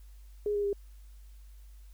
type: tone with pitch steps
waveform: sine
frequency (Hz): 415.3 / 408.9 / 402.5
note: G#4 / G#4 / G4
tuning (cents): 0 / -27 / +46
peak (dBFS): -27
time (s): 0.46-0.73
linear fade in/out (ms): 2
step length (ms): 90
effects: added 50 Hz sine -48 dBFS peak until 1.93 s + white hiss -67 dBFS RMS until 1.93 s